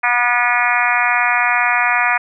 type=harmonic tone with a mistuned harmonic; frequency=242.3 Hz; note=B3; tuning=33 cents flat; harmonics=3 / 4 / 5 / 6 / 7 / 8 / 9 / 10; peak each=-21 / -21 / -21 / -21 / -21 / -21 / -21 / -21 dBFS; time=0.03-2.18 s; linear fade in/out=10 ms; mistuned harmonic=7; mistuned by=+18 cents; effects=none